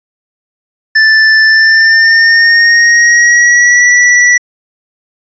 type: tone with pitch glide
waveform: square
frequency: 1760 to 1952.8 Hz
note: A6 to B6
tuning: 0 to -20 cents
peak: -4 dBFS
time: 0.95-4.38 s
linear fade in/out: 10 ms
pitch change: +180 cents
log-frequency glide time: 1.45-3.88 s
effects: resampled to 16000 Hz